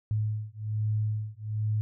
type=beating tone pair; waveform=sine; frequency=106.7 / 107.9 Hz; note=G#2 / A2; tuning=+47 / -33 cents; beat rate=1.2 Hz; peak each=-30 dBFS; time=0.11-1.81 s; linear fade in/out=0 ms; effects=none